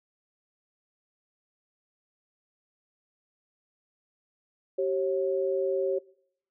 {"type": "tone pair together", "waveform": "sine", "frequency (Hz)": [385, 544], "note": ["G4", "C#5"], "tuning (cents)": [-31, -33], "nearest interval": "tritone", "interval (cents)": 598, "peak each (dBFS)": -27, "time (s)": [4.78, 5.99], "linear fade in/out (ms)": 10, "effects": ["noise-tail reverb RT60 0.7 s tail -23 dB re dry"]}